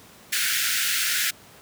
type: high-pass noise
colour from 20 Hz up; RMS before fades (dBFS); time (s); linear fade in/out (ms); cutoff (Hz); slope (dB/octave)
pink; -24; 0.32-1.31; 10; 1400; 96
effects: pink hiss -49 dBFS RMS until 1.61 s + high-pass 100 Hz 12 dB/octave